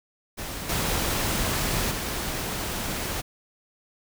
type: noise with level steps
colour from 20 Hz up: pink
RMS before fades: -34 / -26 / -30 dBFS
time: 0.37-3.22 s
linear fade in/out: 20 ms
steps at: 0.69 / 1.91 s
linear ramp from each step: 5 ms
effects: none